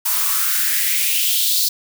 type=noise with high-pass filter sweep; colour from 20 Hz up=blue; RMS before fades=-18 dBFS; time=0.05-1.69 s; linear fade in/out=10 ms; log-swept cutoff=910 to 4400 Hz; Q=3.6; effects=none